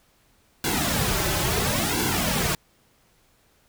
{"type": "noise with flanger", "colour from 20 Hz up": "pink", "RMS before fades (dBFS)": -24, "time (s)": [0.64, 2.55], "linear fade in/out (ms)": 2, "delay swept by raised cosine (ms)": [1.6, 4.3], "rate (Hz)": 0.73, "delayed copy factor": -0.9, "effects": ["pink hiss -62 dBFS RMS until 3.68 s"]}